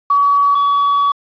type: tone pair in turn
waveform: sine / triangle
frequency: 1135 / 1135 Hz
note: C#6 / C#6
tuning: +41 / +41 cents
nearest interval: unison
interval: 0 cents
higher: neither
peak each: -9 dBFS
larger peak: neither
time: 0.1-0.55 / 0.55-1.12 s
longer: second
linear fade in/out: 5 ms
effects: resampled to 11025 Hz + 7-bit